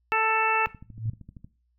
harmonic tone, 442 Hz, A4, 8 cents sharp, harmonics 1 / 2 / 3 / 4 / 5 / 6, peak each -31 / -26 / -26 / -31 / -32 / -27 dBFS, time 0.12-0.66 s, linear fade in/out 0 ms
click train, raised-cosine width 5 ms, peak -31 dBFS, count 11, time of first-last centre 0.67-1.445 s, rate 12.9 Hz
sine tone with exponential growth, 111.3 Hz, A2, 20 cents sharp, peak -22 dBFS, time 0.84-1.1 s, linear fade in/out 5 ms, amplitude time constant 55 ms
effects noise-tail reverb RT60 0.3 s tail -17 dB re dry + added 60 Hz sine -67 dBFS peak until 1.78 s

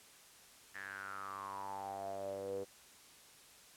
sawtooth tone with band-pass filter sweep, 98 Hz, G2, in tune, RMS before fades -44 dBFS, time 0.74-2.65 s, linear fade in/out 20 ms, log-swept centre 1800 to 450 Hz, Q 9.5, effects white hiss -60 dBFS RMS until 3.76 s + low-pass 11000 Hz 12 dB/octave

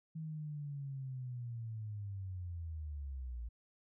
sine linear sweep, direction down, 160.6 to 56.2 Hz, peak -40 dBFS, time 0.15-3.49 s, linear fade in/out 10 ms, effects none

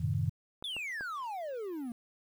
sine chord, F# diminished seventh, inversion none, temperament equal with one note detuned, 92.13 / 110 / 130.81 / 155.56 Hz, F#2 / A2 / C3 / Eb3, -7 / 0 / 0 / 0 cents, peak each -34 dBFS, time 0-0.3 s, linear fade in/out 10 ms
clicks, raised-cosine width 1 ms, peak -31 dBFS, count 3, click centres 0.625 / 0.766 / 1.009 s
triangle exponential sweep, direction down, 3603 to 227.1 Hz, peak -34 dBFS, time 0.64-1.92 s, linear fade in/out 2 ms
effects 10-bit

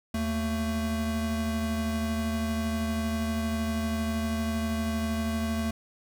square tone pair together, 78.65 / 223.3 Hz, D#2 / A3, +19 / +26 cents, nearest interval octave + tritone, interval 1807 cents, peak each -33 / -29 dBFS, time 0.14-5.71 s, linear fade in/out 5 ms, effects none

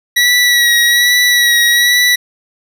25% pulse tone with vibrato, 1932 Hz, B6, 39 cents flat, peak -4 dBFS, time 0.16-2.16 s, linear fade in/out 10 ms, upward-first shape sine, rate 1.2 Hz, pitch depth 28 cents each way, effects none

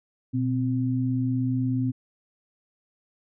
sine tone pair together, 121.99 / 258.7 Hz, B2 / C4, -21 / -19 cents, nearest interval octave + minor second, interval 1302 cents, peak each -25 dBFS, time 0.33-1.92 s, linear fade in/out 20 ms, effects none

